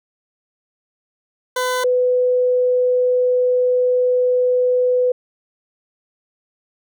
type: tone pair in turn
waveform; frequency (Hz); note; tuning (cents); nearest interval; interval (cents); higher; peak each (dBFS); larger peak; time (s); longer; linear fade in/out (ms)
20% pulse / sine; 504 / 499.4; B4 / B4; +35 / +19; unison; 16; first; -13; neither; 1.56-1.84 / 1.84-5.12; second; 5
effects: none